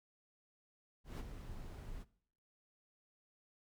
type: noise with ADSR envelope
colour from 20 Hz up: brown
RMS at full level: -40 dBFS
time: 1.04-2.05 s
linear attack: 150 ms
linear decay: 32 ms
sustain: -8 dB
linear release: 36 ms
effects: noise-tail reverb RT60 0.6 s tail -20 dB re dry